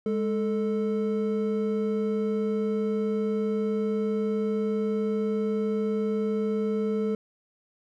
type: tone pair together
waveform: triangle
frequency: 207.7 / 440 Hz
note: G#3 / A4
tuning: 0 / 0 cents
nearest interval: octave + minor second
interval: 1300 cents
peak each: -25 dBFS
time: 0.06-7.15 s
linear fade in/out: 2 ms
effects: none